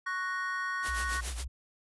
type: chord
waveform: triangle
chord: F# major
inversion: second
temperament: equal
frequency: 1108.7 / 1480 / 1864.7 Hz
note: C#6 / F#6 / A#6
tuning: 0 / 0 / 0 cents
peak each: -34 dBFS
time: 0.06-1.21 s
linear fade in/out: 10 ms
type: noise with tremolo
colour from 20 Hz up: white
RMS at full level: -36 dBFS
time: 0.82-1.45 s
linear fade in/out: 50 ms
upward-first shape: sine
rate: 7.1 Hz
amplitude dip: 75%
type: tone with vibrato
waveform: sine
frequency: 61.74 Hz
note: B1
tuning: in tune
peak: -35 dBFS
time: 0.88-1.48 s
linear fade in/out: 10 ms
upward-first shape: triangle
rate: 7.7 Hz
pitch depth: 170 cents each way
effects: resampled to 24000 Hz